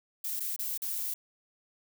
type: noise with dropouts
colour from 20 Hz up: violet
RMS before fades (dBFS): -34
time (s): 0.24-1.14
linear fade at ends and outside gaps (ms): 5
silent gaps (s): 0.397-0.403 / 0.563-0.59 / 0.777-0.819
effects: none